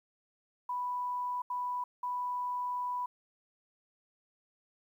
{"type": "tone bursts at uneven times", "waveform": "sine", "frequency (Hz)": 987.8, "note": "B5", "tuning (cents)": 0, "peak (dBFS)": -32, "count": 3, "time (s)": [[0.69, 1.42], [1.5, 1.84], [2.03, 3.06]], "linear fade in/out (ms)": 5, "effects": ["11-bit"]}